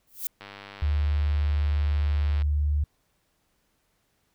violet noise with exponential growth, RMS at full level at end -26 dBFS, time 0.07-0.27 s, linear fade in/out 2 ms, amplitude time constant 42 ms
click train, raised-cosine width 0.3 ms, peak -25 dBFS, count 202, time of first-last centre 0.41-2.42 s, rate 100 Hz
sine tone with pitch glide, 74 to 73.53 Hz, D2 to D2, +14 to +3 cents, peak -21 dBFS, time 0.82-2.84 s, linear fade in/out 5 ms, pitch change -11 cents, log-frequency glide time 1.01-2.49 s
effects pink hiss -71 dBFS RMS until 4.34 s

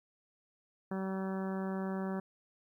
harmonic tone, 191 Hz, G3, 45 cents flat, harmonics 1 / 2 / 3 / 4 / 5 / 6 / 7 / 8 / 9, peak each -35 / -41 / -45 / -47 / -49 / -51 / -52 / -53 / -54 dBFS, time 0.91-2.2 s, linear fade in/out 5 ms, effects 12-bit

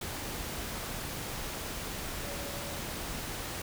sine tone in noise, 569 Hz, C#5, 45 cents sharp, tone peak -45 dBFS, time 2.23-2.8 s, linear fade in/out 5 ms, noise pink, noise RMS -38 dBFS, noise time 0.01-3.62 s, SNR -10 dB, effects none

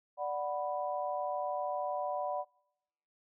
sine chord, B minor, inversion first, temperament equal, 587.3 / 740 / 987.8 Hz, D5 / F#5 / B5, 0 / 0 / 0 cents, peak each -36 / -36 / -39 dBFS, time 0.17-2.45 s, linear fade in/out 50 ms, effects noise-tail reverb RT60 0.9 s tail -26 dB re dry

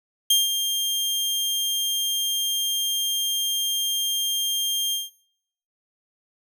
sawtooth tone with ADSR envelope, 3200 Hz, G7, 35 cents sharp, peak -11 dBFS, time 0.3-5.1 s, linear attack 6 ms, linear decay 170 ms, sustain -8 dB, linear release 170 ms, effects noise-tail reverb RT60 0.7 s tail -21 dB re dry

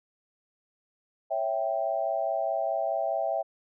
sine chord, C# diminished, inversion none, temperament equal, 554.4 / 659.3 / 784 Hz, C#5 / E5 / G5, 0 / 0 / 0 cents, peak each -33 / -28 / -31 dBFS, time 1.3-3.43 s, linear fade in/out 20 ms, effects none

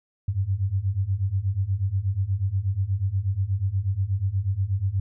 sine beating tone pair, 92.5 / 100.8 Hz, F#2 / G2, 0 / +49 cents, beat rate 8.3 Hz, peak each -26 / -24 dBFS, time 0.28-5 s, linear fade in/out 5 ms, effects none

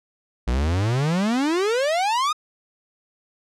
45% pulse exponential sweep, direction up, 56.7 to 1271 Hz, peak -19 dBFS, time 0.47-2.33 s, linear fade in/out 10 ms, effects low-pass 7000 Hz 12 dB/octave

